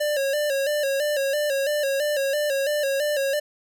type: tone with vibrato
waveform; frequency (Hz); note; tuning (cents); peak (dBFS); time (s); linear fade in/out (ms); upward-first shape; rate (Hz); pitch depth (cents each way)
square; 570; C#5; +48; -22; 0-3.4; 10; square; 3; 71
effects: none